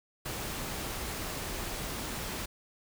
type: noise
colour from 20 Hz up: pink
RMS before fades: -37 dBFS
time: 0.25-2.46 s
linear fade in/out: 10 ms
effects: none